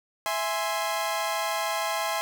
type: chord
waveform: sawtooth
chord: E augmented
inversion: none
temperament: equal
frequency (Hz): 659.3 / 830.6 / 1046.5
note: E5 / G#5 / B#5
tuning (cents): 0 / 0 / 0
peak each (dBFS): -27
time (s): 0.26-2.21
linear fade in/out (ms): 0
effects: none